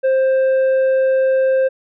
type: tone with tanh clipping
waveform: sine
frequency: 527 Hz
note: C5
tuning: 12 cents sharp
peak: -13 dBFS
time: 0.03-1.69 s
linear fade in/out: 20 ms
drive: 5 dB
effects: none